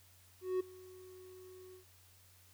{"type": "tone with ADSR envelope", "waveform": "triangle", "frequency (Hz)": 370, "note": "F#4", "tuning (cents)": 0, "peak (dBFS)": -28, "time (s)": [0.41, 1.85], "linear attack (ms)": 190, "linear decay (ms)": 11, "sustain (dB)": -22, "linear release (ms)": 110, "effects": ["added 91 Hz sine -65 dBFS peak until 2.53 s", "white hiss -65 dBFS RMS until 2.53 s"]}